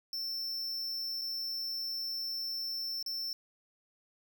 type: tone with dropouts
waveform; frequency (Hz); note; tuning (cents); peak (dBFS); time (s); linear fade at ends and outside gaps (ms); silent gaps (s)
square; 5370; E8; +31; -35; 0.13-3.33; 1; 1.213-1.217 / 3.027-3.062
effects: none